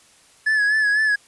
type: tone with vibrato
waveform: triangle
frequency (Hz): 1706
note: G#6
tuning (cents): +46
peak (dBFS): -14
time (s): 0.46-1.16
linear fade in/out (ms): 10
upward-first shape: sine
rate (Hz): 4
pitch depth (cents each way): 50
effects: white hiss -53 dBFS RMS until 1.27 s + resampled to 24000 Hz